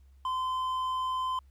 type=tone with hard clipping; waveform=sine; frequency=1029 Hz; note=C6; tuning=29 cents flat; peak=-30 dBFS; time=0.25-1.39 s; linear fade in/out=2 ms; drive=5 dB; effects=added 67 Hz sine -54 dBFS peak until 1.5 s + pink hiss -75 dBFS RMS until 1.5 s